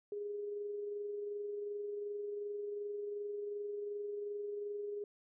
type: tone with amplitude modulation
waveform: sine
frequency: 411.4 Hz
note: G#4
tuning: 16 cents flat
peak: -37 dBFS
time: 0.12-5.04 s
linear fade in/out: 2 ms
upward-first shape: sine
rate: 22.7 Hz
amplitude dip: 30%
effects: none